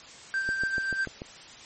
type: tone with tremolo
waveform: triangle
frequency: 1568 Hz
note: G6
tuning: in tune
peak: -23 dBFS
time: 0.34-1.05 s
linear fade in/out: 0 ms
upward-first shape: sine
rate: 7.7 Hz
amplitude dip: 40%
type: click train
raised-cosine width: 2 ms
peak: -23 dBFS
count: 6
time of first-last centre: 0.49-1.219 s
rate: 6.86 Hz
effects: white hiss -47 dBFS RMS until 1.65 s + MP3 32 kbps